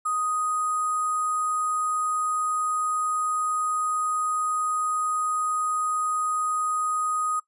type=tone with sample-and-hold; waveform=sine; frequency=1244.5 Hz; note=D#6; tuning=in tune; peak=-23 dBFS; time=0.05-7.4 s; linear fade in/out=10 ms; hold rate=8820 Hz; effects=noise-tail reverb RT60 0.1 s tail -18 dB re dry + resampled to 24000 Hz